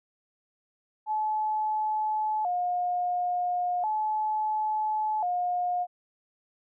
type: tone with vibrato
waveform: sine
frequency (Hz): 784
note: G5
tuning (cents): 0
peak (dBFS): -25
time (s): 1.06-5.87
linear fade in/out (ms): 50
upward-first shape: square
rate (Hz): 0.36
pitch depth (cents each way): 160
effects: none